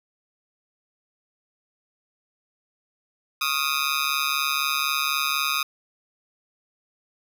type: tone with amplitude modulation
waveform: 15% pulse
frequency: 1244.5 Hz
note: D#6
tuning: in tune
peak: -12 dBFS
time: 3.41-5.63 s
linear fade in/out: 5 ms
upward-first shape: sine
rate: 144 Hz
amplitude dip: 95%
effects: none